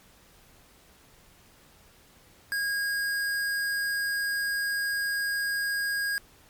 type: tone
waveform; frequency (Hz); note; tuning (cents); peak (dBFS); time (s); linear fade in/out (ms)
square; 1634; G#6; -29; -27; 2.52-6.18; 0
effects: pink hiss -57 dBFS RMS until 6.49 s + MP3 96 kbps